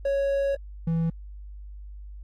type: tone pair in turn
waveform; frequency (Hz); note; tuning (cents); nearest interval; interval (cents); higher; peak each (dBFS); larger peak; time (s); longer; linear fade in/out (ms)
triangle; 554.4 / 164.82; C#5 / E3; 0 / 0; octave + major sixth; 2100; first; -20; neither; 0.05-0.55 / 0.87-1.1; first; 5
effects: added 50 Hz sine -38 dBFS peak until 2.23 s + AAC 48 kbps